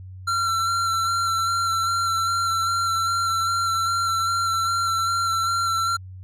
square tone with vibrato, 1358 Hz, F6, 49 cents flat, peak -21 dBFS, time 0.27-5.97 s, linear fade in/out 10 ms, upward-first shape square, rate 2.5 Hz, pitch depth 16 cents each way, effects added 93 Hz sine -36 dBFS peak until 6.23 s + low-pass 10000 Hz 12 dB/octave

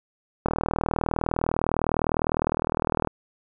click train, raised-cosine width 1 ms, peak -9 dBFS, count 105, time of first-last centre 0.46-3.073 s, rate 39.8 Hz, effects none

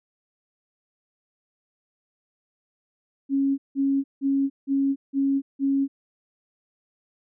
sine tone bursts, 274.7 Hz, C#4, 16 cents flat, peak -19 dBFS, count 6, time 3.29-5.88 s, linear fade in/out 50 ms, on 290 ms, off 170 ms, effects none

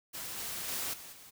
white noise with level steps, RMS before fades -41 / -39 / -36 / -48 / -53 dBFS, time 0.13-1.31 s, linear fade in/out 20 ms, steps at 0.37 / 0.68 / 0.93 / 1.12 s, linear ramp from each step 10 ms, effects none

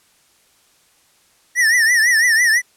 square tone with vibrato, 1864.7 Hz, A#6, in tune, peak -12 dBFS, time 1.55-2.62 s, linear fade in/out 50 ms, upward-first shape triangle, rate 6 Hz, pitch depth 140 cents each way, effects white hiss -56 dBFS RMS until 2.76 s + low-pass 11000 Hz 12 dB/octave

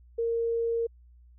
sine tone, 462.5 Hz, A#4, 14 cents flat, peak -25 dBFS, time 0.18-0.87 s, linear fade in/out 10 ms, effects added 60 Hz sine -52 dBFS peak until 1.38 s

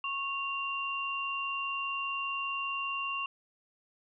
sine tone pair together, 1100 / 2775 Hz, C#6 / F7, -14 / -12 cents, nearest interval octave + major third, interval 1602 cents, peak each -35 / -34 dBFS, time 0.04-3.26 s, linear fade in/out 2 ms, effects none

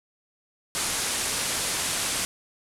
white low-pass noise, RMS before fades -28 dBFS, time 0.75-2.25 s, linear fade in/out 0 ms, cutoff 11000 Hz, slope 48 dB/octave, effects none

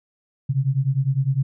sine beating tone pair, 130 / 139.9 Hz, C3 / C#3, -11 / +16 cents, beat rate 9.9 Hz, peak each -21 / -21 dBFS, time 0.49-1.43 s, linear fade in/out 10 ms, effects none

